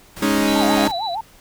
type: noise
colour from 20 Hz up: pink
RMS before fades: -34 dBFS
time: 0.16-0.92 s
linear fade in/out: 10 ms
type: chord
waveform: sawtooth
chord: Ab suspended fourth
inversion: none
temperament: equal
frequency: 207.7 / 277.2 / 311.1 Hz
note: Ab3 / Db4 / Eb4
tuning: 0 / 0 / 0 cents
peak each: -16 dBFS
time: 0.22-0.88 s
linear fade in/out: 5 ms
type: tone with tremolo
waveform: sine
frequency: 3951 Hz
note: B7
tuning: in tune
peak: -25 dBFS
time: 0.47-1.15 s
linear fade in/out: 5 ms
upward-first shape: triangle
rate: 8.9 Hz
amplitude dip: 60%
type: tone with vibrato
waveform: sine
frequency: 784 Hz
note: G5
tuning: in tune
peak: -22 dBFS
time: 0.54-1.21 s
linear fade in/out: 5 ms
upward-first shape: sine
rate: 6.5 Hz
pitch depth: 250 cents each way
effects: pink hiss -49 dBFS RMS until 1.4 s